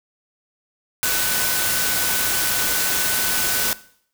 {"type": "tone in noise", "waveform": "sine", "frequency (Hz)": 1500, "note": "F#6", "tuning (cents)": 23, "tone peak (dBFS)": -27, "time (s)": [1.03, 3.73], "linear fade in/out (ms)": 0, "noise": "white", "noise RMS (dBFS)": -21, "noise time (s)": [1.03, 3.73], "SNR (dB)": -9, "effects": ["noise-tail reverb RT60 0.6 s tail -18 dB re dry"]}